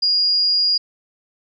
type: tone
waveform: sine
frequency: 4856 Hz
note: D#8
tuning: 43 cents flat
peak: -14 dBFS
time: 0.02-0.78 s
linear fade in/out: 10 ms
effects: none